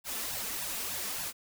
white noise with flanger, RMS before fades -36 dBFS, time 0.04-1.33 s, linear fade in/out 50 ms, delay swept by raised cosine 1.1 to 4.6 ms, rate 3.4 Hz, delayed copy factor +0.85, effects none

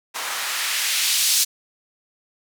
blue noise with band-pass filter sweep, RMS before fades -22 dBFS, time 0.14-1.45 s, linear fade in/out 20 ms, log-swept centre 870 to 5300 Hz, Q 0.96, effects none

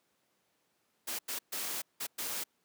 white noise bursts at uneven times, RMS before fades -37 dBFS, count 5, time 1.07-1.19 / 1.28-1.39 / 1.52-1.82 / 2-2.07 / 2.18-2.44 s, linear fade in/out 10 ms, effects pink hiss -75 dBFS RMS until 2.64 s + high-pass 200 Hz 12 dB/octave

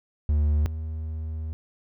triangle tone pair in turn, 74.9 / 78.95 Hz, D2 / D#2, +35 / +26 cents, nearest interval minor second, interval 91 cents, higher second, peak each -17 / -27 dBFS, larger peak first, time 0.29-0.66 / 0.66-1.53 s, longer second, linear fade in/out 0 ms, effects none

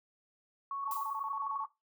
sine tone, 1108.7 Hz, C#6, in tune, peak -35 dBFS, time 0.71-1.64 s, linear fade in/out 2 ms
sine tone with vibrato, 1000 Hz, B5, 21 cents sharp, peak -39 dBFS, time 0.83-1.66 s, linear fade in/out 5 ms, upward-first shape square, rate 11 Hz, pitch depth 220 cents each way
violet noise with exponential decay, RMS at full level -41 dBFS, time 0.91-1.37 s, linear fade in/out 2 ms, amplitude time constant 100 ms
effects noise-tail reverb RT60 0.2 s tail -17 dB re dry

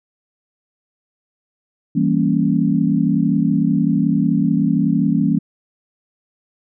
sine chord, E diminished seventh, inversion none, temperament equal with one note detuned, 164.81 / 196 / 231.9 / 277.2 Hz, E3 / G3 / Bb3 / Db4, 0 / 0 / -9 / 0 cents, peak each -19 dBFS, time 1.95-5.39 s, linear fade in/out 10 ms, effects none

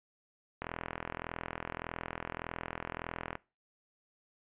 click train, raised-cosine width 0.5 ms, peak -21 dBFS, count 115, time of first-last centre 0.62-3.354 s, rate 41.7 Hz, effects noise-tail reverb RT60 0.3 s tail -22 dB re dry + resampled to 8000 Hz

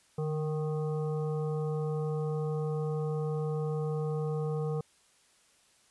harmonic tone with a mistuned harmonic, 154.8 Hz, D#3, 9 cents flat, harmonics 1 / 3 / 5 / 7 / 8, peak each -31 / -34 / -45 / -50 / -50 dBFS, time 0.18-4.81 s, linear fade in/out 5 ms, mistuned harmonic 1, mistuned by -42 cents, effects white hiss -65 dBFS RMS until 5.9 s + resampled to 24000 Hz

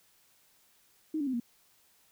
sine tone with pitch steps, 312.4 / 284.8 / 259.7 / 236.8 Hz, D#4 / C#4 / C4 / A#3, +7 / +47 / -13 / +27 cents, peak -29 dBFS, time 1.14-1.4 s, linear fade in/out 5 ms, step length 65 ms, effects white hiss -66 dBFS RMS until 2.11 s

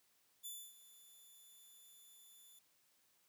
5% pulse tone with ADSR envelope, 3492 Hz, A7, 14 cents flat, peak -37 dBFS, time 0.43-2.59 s, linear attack 27 ms, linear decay 270 ms, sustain -16 dB, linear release 3 ms, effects white hiss -75 dBFS RMS until 3.28 s + high-pass 80 Hz 12 dB/octave

